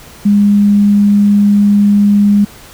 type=tone; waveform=sine; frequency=204.2 Hz; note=G#3; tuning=29 cents flat; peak=-5 dBFS; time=0.25-2.45 s; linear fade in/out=10 ms; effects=pink hiss -36 dBFS RMS until 2.73 s